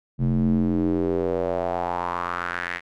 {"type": "tone with band-pass filter sweep", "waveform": "square", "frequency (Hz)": 43.8, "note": "F1", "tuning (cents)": 6, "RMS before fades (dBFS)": -24, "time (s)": [0.18, 2.81], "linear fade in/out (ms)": 50, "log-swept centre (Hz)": [160, 2000], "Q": 3.7, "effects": []}